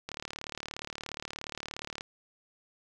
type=click train; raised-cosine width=0.2 ms; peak=-20 dBFS; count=72; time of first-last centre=0.09-2.009 s; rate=37 Hz; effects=none